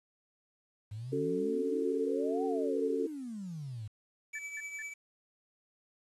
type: exponential two-way sweep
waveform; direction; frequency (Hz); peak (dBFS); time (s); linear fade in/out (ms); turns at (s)
sine; up then down; 101.1 to 784 to 101.1; -38; 0.91-3.88; 10; 2.45
type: chord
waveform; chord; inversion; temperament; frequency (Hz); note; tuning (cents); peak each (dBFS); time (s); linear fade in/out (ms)
sine; F# minor; second; just; 277.5 / 370 / 444; C#4 / F#4 / A4; +2 / 0 / +16; -35 / -37 / -32; 1.12-3.07; 10
type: tone with tremolo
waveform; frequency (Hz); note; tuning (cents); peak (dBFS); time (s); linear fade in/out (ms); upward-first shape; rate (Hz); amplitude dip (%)
square; 2301; D7; -36; -38; 4.33-4.94; 10; triangle; 10; 55
type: tone bursts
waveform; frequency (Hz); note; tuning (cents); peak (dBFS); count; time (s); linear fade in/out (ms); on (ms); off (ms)
sine; 1760; A6; 0; -40; 3; 4.35-4.824; 5; 38; 180
effects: resampled to 24000 Hz + 10-bit